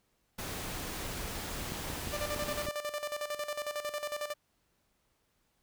pink noise, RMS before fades -39 dBFS, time 0.38-2.67 s, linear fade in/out 10 ms
clicks, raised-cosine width 3 ms, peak -27 dBFS, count 6, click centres 1.721 / 1.901 / 2.073 / 2.363 / 2.424 / 2.686 s
sawtooth tone with tremolo, 592 Hz, D5, 14 cents sharp, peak -29 dBFS, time 2.12-4.34 s, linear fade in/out 20 ms, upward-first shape square, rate 11 Hz, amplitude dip 70%
effects pink hiss -75 dBFS RMS until 5.62 s

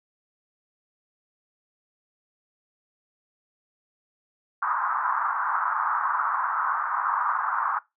pink band-pass noise, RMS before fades -26 dBFS, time 4.62-7.79 s, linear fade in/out 5 ms, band 940 to 1400 Hz, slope 48 dB/octave, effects noise-tail reverb RT60 0.2 s tail -21 dB re dry

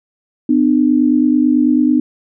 sine tone pair together, 251.6 / 300.7 Hz, B3 / D4, +32 / +41 cents, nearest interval minor third, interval 309 cents, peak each -12 dBFS, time 0.49-2 s, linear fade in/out 5 ms, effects none

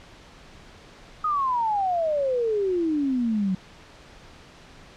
sine exponential sweep, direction down, 1269 to 182.5 Hz, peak -21 dBFS, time 1.24-3.55 s, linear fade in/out 5 ms, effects pink hiss -48 dBFS RMS until 4.96 s + low-pass 5000 Hz 12 dB/octave

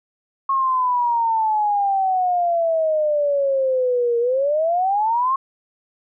sine exponential two-way sweep, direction down then up, 1092 to 466.2 to 1092 Hz, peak -16 dBFS, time 0.49-5.36 s, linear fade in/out 5 ms, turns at 4.19 s, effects none

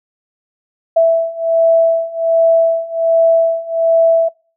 sine beating tone pair, 659.3 / 660.6 Hz, E5 / E5, 0 / +4 cents, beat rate 1.3 Hz, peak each -13 / -11 dBFS, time 0.96-4.29 s, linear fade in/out 10 ms, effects noise-tail reverb RT60 0.4 s tail -26 dB re dry

